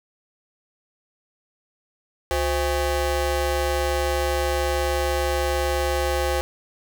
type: ring-modulated tone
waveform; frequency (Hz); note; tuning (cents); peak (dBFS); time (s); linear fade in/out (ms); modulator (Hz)
25% pulse; 293.7; D4; 0; -14; 2.31-6.41; 0; 227
effects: none